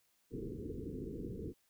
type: low-pass noise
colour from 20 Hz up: white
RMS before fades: -43 dBFS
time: 0.3-1.54 s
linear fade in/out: 50 ms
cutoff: 460 Hz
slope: 96 dB/octave
effects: white hiss -75 dBFS RMS until 1.69 s